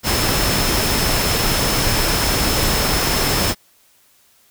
sine tone in noise, 5260 Hz, E8, 5 cents flat, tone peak -25 dBFS, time 0.03-3.55 s, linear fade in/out 50 ms, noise pink, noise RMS -18 dBFS, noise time 0.03-3.55 s, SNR -10 dB, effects white hiss -55 dBFS RMS until 4.5 s

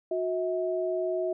sine tone pair together, 364.6 / 643.3 Hz, F#4 / E5, -25 / -42 cents, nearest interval minor seventh, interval 983 cents, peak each -29 / -29 dBFS, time 0.11-1.33 s, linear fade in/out 5 ms, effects none

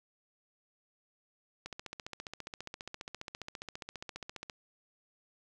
click train, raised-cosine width 0.2 ms, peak -24 dBFS, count 43, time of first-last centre 1.66-4.498 s, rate 14.8 Hz, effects none

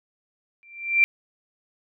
sine tone with exponential growth, 2358 Hz, D7, 6 cents sharp, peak -11 dBFS, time 0.63-1.04 s, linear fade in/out 0 ms, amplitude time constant 88 ms, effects none

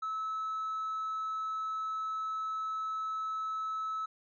triangle tone, 1300 Hz, E6, 24 cents flat, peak -30 dBFS, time 0.02-4.06 s, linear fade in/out 10 ms, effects tanh soft clip ceiling -29 dBFS + resampled to 16000 Hz

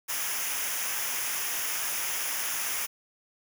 white noise with comb filter, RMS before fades -31 dBFS, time 0.08-2.87 s, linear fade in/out 20 ms, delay 0.24 ms, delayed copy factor -0.7, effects none

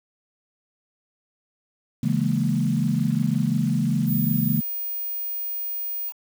sine chord, A# half-diminished seventh, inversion first, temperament equal, 138.59 / 164.81 / 207.7 / 233.1 Hz, C#3 / E3 / G#3 / A#3, 0 / 0 / 0 / 0 cents, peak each -25 dBFS, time 2.03-4.61 s, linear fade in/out 5 ms
sine tone, 15000 Hz, A#9, 10 cents sharp, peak -26 dBFS, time 4.06-6.13 s, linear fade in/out 50 ms
effects 7-bit

